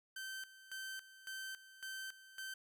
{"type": "tone with tremolo", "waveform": "sawtooth", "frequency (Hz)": 1548, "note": "G6", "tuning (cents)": -22, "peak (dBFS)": -40, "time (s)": [0.16, 2.54], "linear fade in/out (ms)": 5, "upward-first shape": "square", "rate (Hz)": 1.8, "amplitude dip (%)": 80, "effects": []}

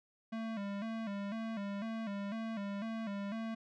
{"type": "tone with vibrato", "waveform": "square", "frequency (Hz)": 212, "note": "G#3", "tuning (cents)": 36, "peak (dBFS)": -38, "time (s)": [0.32, 3.55], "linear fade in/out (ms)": 10, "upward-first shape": "square", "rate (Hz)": 2, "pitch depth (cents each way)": 100, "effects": ["low-pass 3000 Hz 12 dB/octave"]}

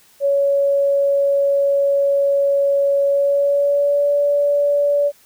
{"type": "tone with pitch glide", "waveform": "sine", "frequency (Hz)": [560, 575.1], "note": ["C#5", "D5"], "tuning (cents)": [18, -36], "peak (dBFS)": -13, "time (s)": [0.2, 5.12], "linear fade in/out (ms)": 50, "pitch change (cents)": 46, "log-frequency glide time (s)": [3.06, 4.1], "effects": ["white hiss -52 dBFS RMS until 5.25 s"]}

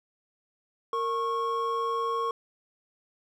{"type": "tone pair together", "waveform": "triangle", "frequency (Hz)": [461.9, 1096.1], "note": ["A#4", "C#6"], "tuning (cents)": [-16, -20], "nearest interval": "octave + minor third", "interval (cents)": 1496, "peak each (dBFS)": [-29, -26], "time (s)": [0.93, 2.31], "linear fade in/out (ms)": 2, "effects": []}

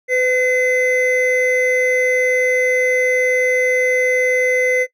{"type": "tone pair together", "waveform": "triangle", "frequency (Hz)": [505, 2043], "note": ["B4", "C7"], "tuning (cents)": [39, -42], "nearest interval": "2 octaves", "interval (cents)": 2419, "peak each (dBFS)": -14, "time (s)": [0.08, 4.87], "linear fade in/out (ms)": 50, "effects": ["noise-tail reverb RT60 0.1 s tail -20 dB re dry"]}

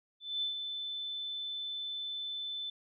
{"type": "tone with ADSR envelope", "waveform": "sine", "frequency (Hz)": 3520, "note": "A7", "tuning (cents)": 0, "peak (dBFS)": -30, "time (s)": [0.2, 2.7], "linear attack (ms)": 220, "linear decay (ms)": 120, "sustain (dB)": -6, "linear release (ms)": 4, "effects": []}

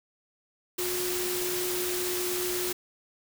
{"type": "tone in noise", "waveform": "sine", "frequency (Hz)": 360.5, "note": "F#4", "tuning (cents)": -45, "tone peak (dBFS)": -31, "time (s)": [0.78, 2.73], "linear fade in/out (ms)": 10, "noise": "white", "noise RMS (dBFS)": -32, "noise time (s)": [0.78, 2.73], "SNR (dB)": -2, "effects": []}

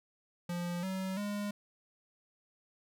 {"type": "tone with pitch steps", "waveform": "square", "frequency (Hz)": [174.61, 189.32, 205.3], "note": ["F3", "F#3", "G#3"], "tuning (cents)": [0, 40, -20], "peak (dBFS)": -35, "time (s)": [0.49, 1.51], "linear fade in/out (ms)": 5, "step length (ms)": 340, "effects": []}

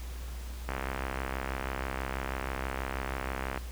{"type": "click train", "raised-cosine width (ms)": 0.5, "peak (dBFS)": -18, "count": 192, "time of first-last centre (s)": [0.69, 3.575], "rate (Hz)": 66.2, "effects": ["added 60 Hz sine -37 dBFS peak until 3.71 s", "pink hiss -49 dBFS RMS until 3.71 s"]}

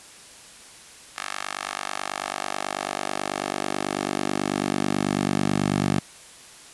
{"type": "tone with high-pass filter sweep", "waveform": "10% pulse", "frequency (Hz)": 49.15, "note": "G1", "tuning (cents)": 5, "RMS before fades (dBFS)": -27, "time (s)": [1.16, 6], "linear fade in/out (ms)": 10, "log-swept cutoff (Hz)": [1300, 150], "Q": 1.1, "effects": ["white hiss -46 dBFS RMS until 6.73 s", "resampled to 24000 Hz"]}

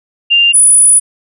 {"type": "tone pair in turn", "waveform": "sine", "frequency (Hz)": [2793, 9873], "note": ["F7", "D#9"], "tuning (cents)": [-1, -15], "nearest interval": "octave + minor seventh", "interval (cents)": 2186, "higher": "second", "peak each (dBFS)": [-5, -3], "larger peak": "second", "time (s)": [[0.3, 0.53], [0.53, 1]], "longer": "second", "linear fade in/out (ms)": 20, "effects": []}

